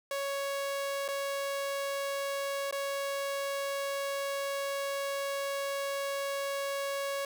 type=tone with dropouts; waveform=sawtooth; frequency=556 Hz; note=C#5; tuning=5 cents sharp; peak=-28 dBFS; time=0.11-7.25 s; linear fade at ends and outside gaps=2 ms; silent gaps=1.08-1.086 / 2.711-2.725 s; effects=none